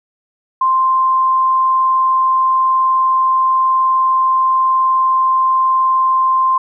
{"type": "tone", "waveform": "sine", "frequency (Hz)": 1046.5, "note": "C6", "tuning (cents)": 0, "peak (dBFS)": -10, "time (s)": [0.61, 6.58], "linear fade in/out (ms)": 5, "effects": []}